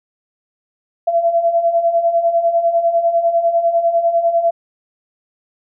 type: beating tone pair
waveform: sine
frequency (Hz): 669 / 679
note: E5 / F5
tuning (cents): +25 / -49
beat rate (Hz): 10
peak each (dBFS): -19 / -13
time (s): 1.07-4.51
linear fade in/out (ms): 10
effects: none